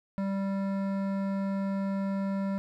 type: tone with hard clipping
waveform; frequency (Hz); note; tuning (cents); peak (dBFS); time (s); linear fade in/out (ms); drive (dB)
sine; 195.6; G3; -4; -30; 0.18-2.58; 0; 14
effects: none